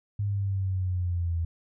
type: linear sweep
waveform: sine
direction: down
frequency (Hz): 102.8 to 82.5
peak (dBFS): -25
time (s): 0.19-1.45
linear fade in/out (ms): 5
effects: none